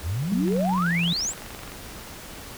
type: exponential sweep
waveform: sine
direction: up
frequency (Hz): 69.3 to 8330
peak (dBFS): -24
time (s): 0.02-1.34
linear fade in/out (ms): 50
type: tone with pitch glide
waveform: sine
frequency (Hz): 185 to 170.63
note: F#3 to F3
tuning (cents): 0 to -40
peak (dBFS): -22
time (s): 0.32-1.13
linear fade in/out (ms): 2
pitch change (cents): -140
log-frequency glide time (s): 0.77-0.86
type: click train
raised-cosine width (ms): 0.3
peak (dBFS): -23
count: 30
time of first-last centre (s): 0.48-1.719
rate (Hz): 23.4
effects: pink hiss -40 dBFS RMS until 2.57 s